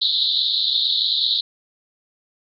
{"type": "band-pass noise", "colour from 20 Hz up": "pink", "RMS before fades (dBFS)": -20, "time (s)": [0.01, 1.41], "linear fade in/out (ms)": 10, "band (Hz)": [3600, 4200], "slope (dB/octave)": 96, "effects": []}